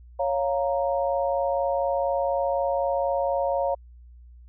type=chord; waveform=sine; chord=Bb minor; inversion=first; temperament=equal; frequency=554.4 / 698.5 / 932.3 Hz; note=Db5 / F5 / Bb5; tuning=0 / 0 / 0 cents; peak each=-24 / -27 / -30 dBFS; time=0.19-3.75 s; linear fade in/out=10 ms; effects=added 60 Hz sine -45 dBFS peak until 4.48 s